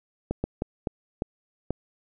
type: slowing click train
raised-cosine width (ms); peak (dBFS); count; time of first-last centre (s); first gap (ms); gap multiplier
2; -13; 6; 0.31-1.706; 130; 1.39
effects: none